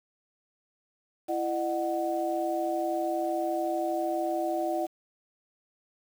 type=tone cluster; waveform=sine; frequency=334.8 / 609 / 742 Hz; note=E4 / D#5 / F#5; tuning=+27 / -37 / +5 cents; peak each=-31 dBFS; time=1.28-4.87 s; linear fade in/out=20 ms; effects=8-bit